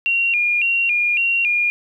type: tone with vibrato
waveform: sine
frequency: 2581 Hz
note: E7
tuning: 37 cents flat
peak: -15 dBFS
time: 0.06-1.7 s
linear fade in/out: 0 ms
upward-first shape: square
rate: 1.8 Hz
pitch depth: 110 cents each way
effects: 9-bit